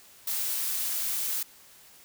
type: noise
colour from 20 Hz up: blue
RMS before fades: -30 dBFS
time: 0.27-1.43 s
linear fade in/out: 5 ms
effects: white hiss -54 dBFS RMS until 2.04 s